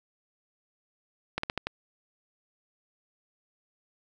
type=slowing click train; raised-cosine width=0.3 ms; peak=-13 dBFS; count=5; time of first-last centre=1.38-1.67 s; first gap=54 ms; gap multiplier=1.2; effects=none